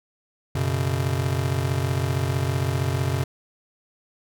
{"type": "chord", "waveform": "square", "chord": "F# suspended fourth", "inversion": "none", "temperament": "just", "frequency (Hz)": [92.5, 123.33, 138.75], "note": ["F#2", "B2", "C#3"], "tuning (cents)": [0, -2, 2], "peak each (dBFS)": -27, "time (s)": [0.55, 3.24], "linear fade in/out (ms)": 5, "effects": []}